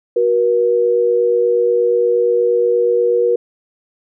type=tone pair together; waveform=sine; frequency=369.7 / 478.1 Hz; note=F#4 / A#4; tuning=-1 / +44 cents; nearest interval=major third; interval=445 cents; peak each=-18 / -12 dBFS; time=0.16-3.36 s; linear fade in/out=5 ms; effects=none